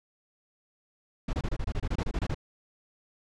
brown noise bursts, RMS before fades -29 dBFS, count 14, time 1.28-2.346 s, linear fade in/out 5 ms, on 52 ms, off 26 ms, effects low-pass 6000 Hz 12 dB/octave

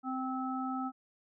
harmonic tone, 260.2 Hz, C4, 9 cents flat, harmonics 1 / 3 / 5, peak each -35 / -39 / -39 dBFS, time 0.03-0.92 s, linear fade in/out 50 ms, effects none

